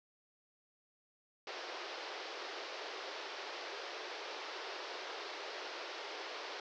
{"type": "band-pass noise", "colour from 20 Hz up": "pink", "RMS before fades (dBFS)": -45, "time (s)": [1.47, 6.6], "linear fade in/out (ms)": 2, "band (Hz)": [360, 5400], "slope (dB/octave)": 48, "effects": []}